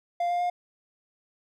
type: tone with pitch steps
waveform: triangle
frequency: 697 / 703.5 / 710 Hz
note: F5 / F5 / F5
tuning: -4 / +12 / +28 cents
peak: -22 dBFS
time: 0.2-0.5 s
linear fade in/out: 5 ms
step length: 100 ms
effects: none